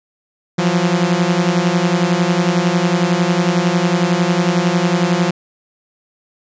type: beating tone pair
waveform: sawtooth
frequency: 170 / 181 Hz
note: F3 / F#3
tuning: -46 / -38 cents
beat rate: 11 Hz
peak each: -12 dBFS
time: 0.58-5.31 s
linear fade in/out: 10 ms
effects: resampled to 16000 Hz